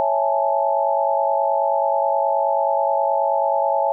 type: chord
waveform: sine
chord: A major seventh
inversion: first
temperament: equal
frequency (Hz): 554.4 / 659.3 / 830.6 / 880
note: C#5 / E5 / G#5 / A5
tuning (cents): 0 / 0 / 0 / 0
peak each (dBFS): -22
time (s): 0-3.92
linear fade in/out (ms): 0
effects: none